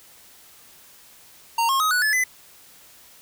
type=tone with pitch steps; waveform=square; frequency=924 / 1080 / 1262.2 / 1475.3 / 1724.2 / 2015 Hz; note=A#5 / C#6 / D#6 / F#6 / A6 / B6; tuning=-16 / -45 / +24 / -5 / -36 / +34 cents; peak=-19 dBFS; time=1.58-2.24 s; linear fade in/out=5 ms; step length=110 ms; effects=white hiss -50 dBFS RMS until 3.21 s